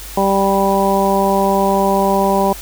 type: harmonic tone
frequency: 196 Hz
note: G3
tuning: in tune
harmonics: 1 / 2 / 3 / 4 / 5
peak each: -18 / -18 / -18 / -18 / -18 dBFS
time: 0.17-2.53 s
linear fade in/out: 5 ms
effects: added 50 Hz sine -33 dBFS peak until 2.61 s + white hiss -33 dBFS RMS until 2.61 s